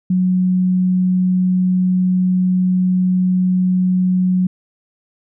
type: tone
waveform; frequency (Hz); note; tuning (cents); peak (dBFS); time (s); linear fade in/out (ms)
sine; 183.5; F#3; -14; -12; 0.1-4.47; 5
effects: none